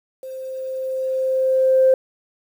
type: tone with level ramp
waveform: sine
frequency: 523.3 Hz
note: C5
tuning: in tune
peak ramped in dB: -30 to -9 dBFS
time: 0.23-1.94 s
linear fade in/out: 2 ms
effects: tanh soft clip ceiling -5 dBFS + 8-bit